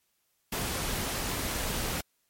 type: noise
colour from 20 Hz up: pink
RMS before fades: -32 dBFS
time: 0.52-2.01 s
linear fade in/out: 5 ms
effects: white hiss -74 dBFS RMS until 2.29 s + MP3 64 kbps